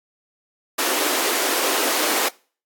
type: high-pass noise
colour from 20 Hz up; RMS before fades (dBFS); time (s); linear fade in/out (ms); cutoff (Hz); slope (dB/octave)
pink; -21; 0.78-2.29; 10; 280; 48
effects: noise-tail reverb RT60 0.4 s tail -23 dB re dry + AAC 64 kbps